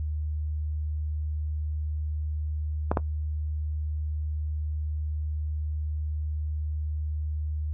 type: clicks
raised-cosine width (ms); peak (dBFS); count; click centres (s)
1; -9; 2; 2.915 / 2.972
effects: noise-tail reverb RT60 0.1 s tail -17 dB re dry + added 76 Hz sine -27 dBFS peak until 7.73 s